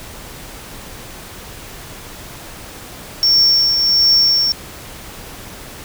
triangle tone with tremolo, 5470 Hz, F8, 37 cents flat, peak -7 dBFS, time 3.23-4.52 s, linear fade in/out 0 ms, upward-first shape triangle, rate 1.4 Hz, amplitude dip 45%, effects pink hiss -34 dBFS RMS until 5.84 s

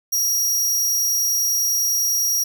sawtooth tone, 5690 Hz, F8, 31 cents sharp, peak -15 dBFS, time 0.12-2.44 s, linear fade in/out 10 ms, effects none

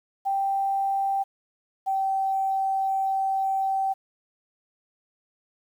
sine tone pair in turn, 784 / 773.7 Hz, G5 / G5, 0 / -23 cents, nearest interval unison, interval 23 cents, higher first, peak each -22 dBFS, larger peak neither, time 0.25-1.24 / 1.86-3.94 s, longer second, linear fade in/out 20 ms, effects 9-bit

